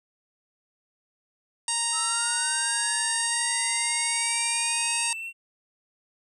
harmonic tone, 932.3 Hz, A#5, in tune, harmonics 1 / 2 / 3 / 4 / 5 / 6 / 7 / 8 / 9 / 10, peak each -34 / -39 / -35 / -37 / -34 / -37 / -37 / -39 / -28 / -32 dBFS, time 1.68-5.13 s, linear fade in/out 2 ms
triangle linear sweep, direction up, 1280 to 2737 Hz, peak -31 dBFS, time 1.92-5.33 s, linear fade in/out 50 ms
effects none

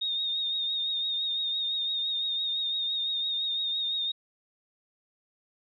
sine tone with vibrato, 3700 Hz, A#7, 14 cents flat, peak -27 dBFS, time 0.01-4.12 s, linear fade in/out 10 ms, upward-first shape triangle, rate 5.9 Hz, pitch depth 45 cents each way, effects none

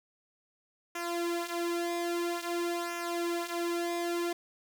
sawtooth tone with flanger, 344 Hz, F4, 26 cents flat, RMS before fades -33 dBFS, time 0.95-4.33 s, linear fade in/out 5 ms, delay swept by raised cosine 0.23 to 5.13 ms, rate 0.5 Hz, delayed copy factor -0.75, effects none

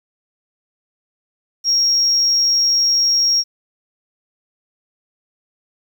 sine tone, 5588 Hz, F8, in tune, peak -11 dBFS, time 1.64-3.44 s, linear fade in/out 50 ms, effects tanh soft clip ceiling -9 dBFS + 8-bit

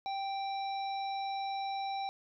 harmonic tone, 784 Hz, G5, in tune, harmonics 1 / 3 / 5 / 7, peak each -34 / -48 / -45 / -54 dBFS, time 0.06-2.09 s, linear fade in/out 0 ms, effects none

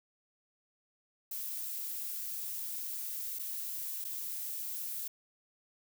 violet noise with dropouts, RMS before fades -39 dBFS, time 1.31-5.08 s, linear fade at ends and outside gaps 5 ms, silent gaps 3.388-3.393 / 4.043-4.048 s, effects none

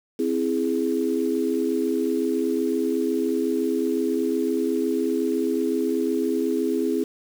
sine chord, C augmented, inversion none, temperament equal, 261.6 / 329.6 / 415.3 Hz, C4 / E4 / G#4, 0 / 0 / 0 cents, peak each -25 dBFS, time 0.19-7.04 s, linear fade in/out 5 ms, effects 7-bit

